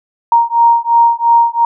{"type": "beating tone pair", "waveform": "sine", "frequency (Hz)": [932.3, 935.2], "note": ["A#5", "A#5"], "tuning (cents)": [0, 5], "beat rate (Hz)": 2.9, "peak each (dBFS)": -10, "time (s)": [0.32, 1.65], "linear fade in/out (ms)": 2, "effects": []}